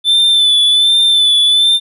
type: tone with vibrato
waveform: triangle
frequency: 3517 Hz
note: A7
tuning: 1 cent flat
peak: -6 dBFS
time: 0.04-1.8 s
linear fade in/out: 50 ms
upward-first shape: sine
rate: 1.3 Hz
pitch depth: 37 cents each way
effects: resampled to 32000 Hz